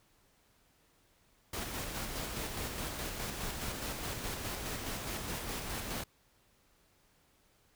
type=noise with tremolo; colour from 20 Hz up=pink; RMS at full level=-38 dBFS; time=1.53-6.04 s; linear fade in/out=5 ms; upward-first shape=square; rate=4.8 Hz; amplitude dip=30%; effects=pink hiss -69 dBFS RMS until 7.75 s